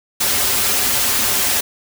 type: noise with comb filter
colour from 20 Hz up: white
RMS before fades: -17 dBFS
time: 0.2-1.61 s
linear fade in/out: 10 ms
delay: 6.2 ms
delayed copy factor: -0.95
effects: none